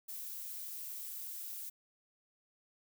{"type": "noise", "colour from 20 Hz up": "violet", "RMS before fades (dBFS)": -44, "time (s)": [0.08, 1.7], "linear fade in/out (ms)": 10, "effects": []}